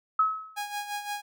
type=tone with exponential decay; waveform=sine; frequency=1287 Hz; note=E6; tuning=42 cents flat; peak=-17 dBFS; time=0.19-0.62 s; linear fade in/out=5 ms; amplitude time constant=92 ms
type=tone with tremolo; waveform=sawtooth; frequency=823 Hz; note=G#5; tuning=16 cents flat; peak=-26 dBFS; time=0.56-1.22 s; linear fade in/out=20 ms; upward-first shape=sine; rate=5.8 Hz; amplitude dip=65%
effects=none